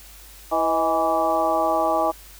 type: harmonic tone with a mistuned harmonic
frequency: 164.81 Hz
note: E3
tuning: in tune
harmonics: 2 / 3 / 4 / 5 / 6 / 7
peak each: -28 / -31 / -22 / -23 / -30 / -25 dBFS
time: 0.51-2.12 s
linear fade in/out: 20 ms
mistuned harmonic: 4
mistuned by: -62 cents
effects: added 50 Hz sine -46 dBFS peak until 2.39 s + white hiss -46 dBFS RMS until 2.39 s